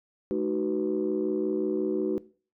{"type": "tone cluster", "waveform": "sine", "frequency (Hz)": [215.2, 309.5, 375.1, 494], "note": ["A3", "D#4", "F#4", "B4"], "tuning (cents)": [-38, -9, 24, 0], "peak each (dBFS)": [-32, -30, -27, -34], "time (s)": [0.31, 2.18], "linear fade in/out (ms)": 0, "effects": ["noise-tail reverb RT60 0.4 s tail -20 dB re dry", "tanh soft clip ceiling -17 dBFS"]}